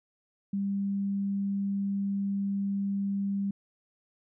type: tone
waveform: sine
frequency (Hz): 198.4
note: G3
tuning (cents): +21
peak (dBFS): -27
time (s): 0.53-3.51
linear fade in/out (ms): 5
effects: none